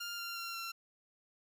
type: tone with pitch steps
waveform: 15% pulse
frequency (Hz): 1400 / 1386.3 / 1372.8 / 1359.4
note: F6 / F6 / F6 / F6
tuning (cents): +4 / -13 / -30 / -47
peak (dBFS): -33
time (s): 0-0.72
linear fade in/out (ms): 10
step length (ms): 180
effects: none